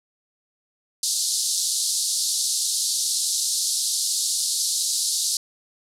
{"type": "band-pass noise", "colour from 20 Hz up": "pink", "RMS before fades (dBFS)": -24, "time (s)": [1.03, 5.37], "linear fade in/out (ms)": 2, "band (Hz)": [4000, 11000], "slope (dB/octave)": 48, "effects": []}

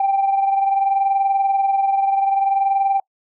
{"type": "tone pair together", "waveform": "sine", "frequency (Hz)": [784, 804.6], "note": ["G5", "G5"], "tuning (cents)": [0, 45], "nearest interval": "unison", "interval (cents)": 45, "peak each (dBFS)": [-14, -23], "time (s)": [0, 3], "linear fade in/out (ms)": 5, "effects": ["noise-tail reverb RT60 0.1 s tail -25 dB re dry", "tanh soft clip ceiling -10 dBFS"]}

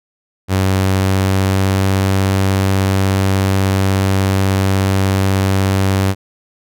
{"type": "tone with pitch glide", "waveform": "sawtooth", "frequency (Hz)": [95.2, 96.47], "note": ["F#2", "G2"], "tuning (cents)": [50, -27], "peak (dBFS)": -8, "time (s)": [0.48, 6.15], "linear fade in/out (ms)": 50, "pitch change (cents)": 23, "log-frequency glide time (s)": [0.67, 1.95], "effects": []}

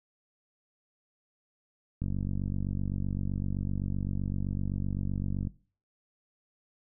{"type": "click train", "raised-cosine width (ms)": 5, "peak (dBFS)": -20, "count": 166, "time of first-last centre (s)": [2.02, 5.472], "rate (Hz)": 47.8, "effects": ["noise-tail reverb RT60 0.4 s tail -20 dB re dry"]}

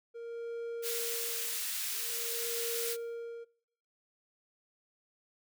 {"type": "tone with tremolo", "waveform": "triangle", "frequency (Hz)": 466.2, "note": "A#4", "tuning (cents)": 0, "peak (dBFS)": -34, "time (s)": [0.14, 3.45], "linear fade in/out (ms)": 20, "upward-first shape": "sine", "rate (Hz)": 0.46, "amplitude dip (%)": 100}
{"type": "high-pass noise", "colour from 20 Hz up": "white", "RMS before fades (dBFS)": -36, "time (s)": [0.82, 2.97], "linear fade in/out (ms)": 50, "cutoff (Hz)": 1800, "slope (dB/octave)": 12}
{"effects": ["noise-tail reverb RT60 0.7 s tail -24 dB re dry"]}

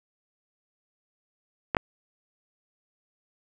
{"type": "clicks", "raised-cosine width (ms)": 0.5, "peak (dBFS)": [-9, -6], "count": 2, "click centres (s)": [1.748, 1.768], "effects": []}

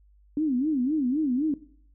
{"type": "tone with vibrato", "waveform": "sine", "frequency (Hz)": 278, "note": "C#4", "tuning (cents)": 5, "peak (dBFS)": -22, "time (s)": [0.37, 1.54], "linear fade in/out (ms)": 2, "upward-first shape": "sine", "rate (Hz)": 3.9, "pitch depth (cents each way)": 230, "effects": ["noise-tail reverb RT60 0.6 s tail -18 dB re dry", "added 50 Hz sine -55 dBFS peak until 1.94 s"]}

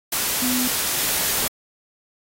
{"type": "tone in noise", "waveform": "sine", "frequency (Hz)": 251, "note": "B3", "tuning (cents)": 28, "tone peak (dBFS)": -22, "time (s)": [0.42, 0.68], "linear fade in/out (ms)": 5, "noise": "white", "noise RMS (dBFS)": -22, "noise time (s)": [0.12, 1.48], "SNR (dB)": -3, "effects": ["AAC 48 kbps"]}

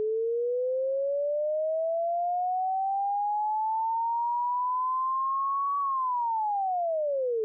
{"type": "linear two-way sweep", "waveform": "sine", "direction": "up then down", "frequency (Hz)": [426.6, 1135, 426.6], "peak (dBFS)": -25, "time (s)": [0, 7.44], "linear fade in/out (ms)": 0, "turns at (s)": 5.79, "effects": []}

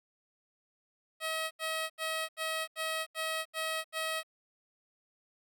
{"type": "tone bursts", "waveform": "10% pulse", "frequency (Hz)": 639, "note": "D#5", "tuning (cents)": 46, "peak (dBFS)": -24, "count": 8, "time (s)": [1.2, 4.233], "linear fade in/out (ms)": 50, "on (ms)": 310, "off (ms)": 79, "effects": []}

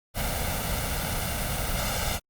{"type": "noise with comb filter", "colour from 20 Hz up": "pink", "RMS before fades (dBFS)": -28, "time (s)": [0.14, 2.2], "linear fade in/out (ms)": 50, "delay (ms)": 1.4, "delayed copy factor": 0.7, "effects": ["Opus 32 kbps"]}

